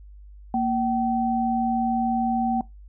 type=tone pair together; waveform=sine; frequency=233.1 / 766.6 Hz; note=A#3 / G5; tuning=0 / -39 cents; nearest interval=octave + major sixth; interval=2061 cents; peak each=-23 dBFS; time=0.54-2.61 s; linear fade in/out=2 ms; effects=noise-tail reverb RT60 0.2 s tail -21 dB re dry + added 50 Hz sine -42 dBFS peak until 2.88 s